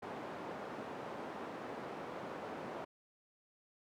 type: band-pass noise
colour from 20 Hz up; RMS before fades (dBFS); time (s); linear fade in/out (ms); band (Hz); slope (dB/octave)
white; -45; 0.02-2.85; 10; 190 to 810; 12
effects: none